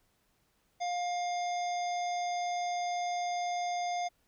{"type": "harmonic tone", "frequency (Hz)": 707, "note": "F5", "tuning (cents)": 21, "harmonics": [1, 3, 5, 7, 9], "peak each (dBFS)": [-31, -43, -47, -49, -47], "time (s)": [0.8, 4.09], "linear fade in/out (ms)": 20, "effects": ["pink hiss -73 dBFS RMS until 4.27 s"]}